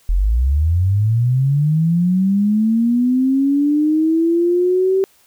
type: linear sweep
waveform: sine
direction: up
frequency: 40.07 to 387.3 Hz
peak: -12 dBFS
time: 0.09-5.04 s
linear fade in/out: 0 ms
effects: white hiss -54 dBFS RMS until 5.26 s